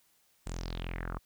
sawtooth tone with low-pass filter sweep, 43 Hz, F1, 26 cents flat, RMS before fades -38 dBFS, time 0.46-1.19 s, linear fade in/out 10 ms, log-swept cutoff 8500 to 1100 Hz, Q 4.9, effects white hiss -69 dBFS RMS until 1.25 s

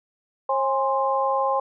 sine tone cluster, 539 / 821 / 1048 Hz, C#5 / G#5 / C6, -49 / -20 / +2 cents, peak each -24 dBFS, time 0.49-1.6 s, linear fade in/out 5 ms, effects none

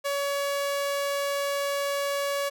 sawtooth tone, 564 Hz, C#5, 30 cents sharp, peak -22 dBFS, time 0.04-2.5 s, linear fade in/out 20 ms, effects none

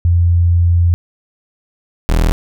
sine / 35% pulse tone pair in turn, 86.3 / 40.73 Hz, F2 / E1, -20 / -20 cents, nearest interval octave + minor second, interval 1300 cents, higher first, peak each -8 dBFS, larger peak neither, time 0.05-0.94 / 2.09-2.32 s, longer first, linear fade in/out 0 ms, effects none

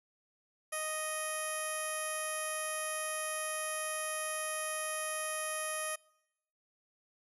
15% pulse tone with low-pass filter, 622.3 Hz, D#5, in tune, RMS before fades -37 dBFS, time 0.72-5.96 s, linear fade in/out 10 ms, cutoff 11000 Hz, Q 8.4, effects noise-tail reverb RT60 0.9 s tail -25 dB re dry

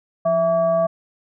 sine tone with frequency modulation, 659 Hz, E5, 1 cent flat, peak -15 dBFS, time 0.25-0.87 s, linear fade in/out 10 ms, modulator 485 Hz, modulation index 0.5, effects none

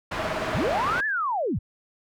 white low-pass noise, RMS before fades -30 dBFS, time 0.11-1.01 s, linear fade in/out 10 ms, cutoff 1600 Hz, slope 12 dB/octave
sine tone bursts, 634 Hz, D#5, 32 cents sharp, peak -27 dBFS, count 11, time 0.19-0.78 s, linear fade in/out 5 ms, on 30 ms, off 26 ms
sine linear two-way sweep, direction up then down, 56.4 to 1778 to 56.4 Hz, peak -23 dBFS, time 0.54-1.59 s, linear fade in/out 10 ms, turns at 1.06 s
effects none

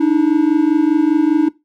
triangle tone pair together, 293.7 / 318.7 Hz, D4 / D#4, 0 / +42 cents, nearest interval minor second, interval 142 cents, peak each -11 dBFS, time 0-1.49 s, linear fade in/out 10 ms, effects noise-tail reverb RT60 0.2 s tail -18 dB re dry

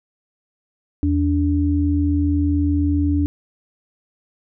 sine tone pair together, 82.13 / 289.3 Hz, E2 / D4, -6 / -26 cents, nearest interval octave + minor seventh, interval 2180 cents, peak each -18 dBFS, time 1.03-3.26 s, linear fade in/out 0 ms, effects none

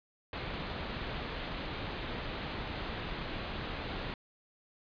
pink low-pass noise, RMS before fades -39 dBFS, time 0.33-4.14 s, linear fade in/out 2 ms, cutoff 4200 Hz, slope 48 dB/octave, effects resampled to 11025 Hz

